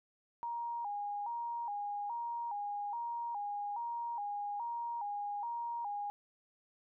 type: tone with vibrato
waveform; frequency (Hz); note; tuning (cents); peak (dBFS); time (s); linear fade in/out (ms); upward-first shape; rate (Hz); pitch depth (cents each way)
sine; 878; A5; -4; -36; 0.43-6.1; 0; square; 1.2; 120
effects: none